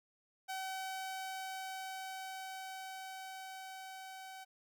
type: tone with level ramp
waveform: sawtooth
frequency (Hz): 761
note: F#5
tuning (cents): +48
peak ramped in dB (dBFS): -35 to -44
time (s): 0.48-4.45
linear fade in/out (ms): 20
effects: none